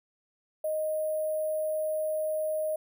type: tone with sample-and-hold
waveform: sine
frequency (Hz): 621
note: D#5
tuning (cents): -3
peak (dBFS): -27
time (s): 0.64-2.76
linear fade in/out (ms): 5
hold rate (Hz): 11025
effects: none